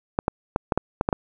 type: clicks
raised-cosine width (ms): 1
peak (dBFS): -6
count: 8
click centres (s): 0.189 / 0.281 / 0.561 / 0.722 / 0.776 / 1.011 / 1.089 / 1.128
effects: none